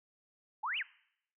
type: exponential two-way sweep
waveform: sine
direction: up then down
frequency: 792 to 3112 to 1400 Hz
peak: -33 dBFS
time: 0.63-0.83 s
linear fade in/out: 10 ms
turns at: 0.78 s
effects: noise-tail reverb RT60 0.7 s tail -21 dB re dry